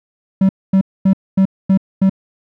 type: tone bursts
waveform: triangle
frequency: 191.9 Hz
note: G3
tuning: 37 cents flat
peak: -6 dBFS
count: 6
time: 0.41-2.096 s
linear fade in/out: 5 ms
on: 81 ms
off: 240 ms
effects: none